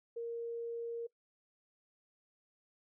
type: tone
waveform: sine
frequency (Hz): 466.2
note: A#4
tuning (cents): 0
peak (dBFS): -37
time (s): 0.16-1.07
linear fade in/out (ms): 10
effects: noise-tail reverb RT60 0.1 s tail -22 dB re dry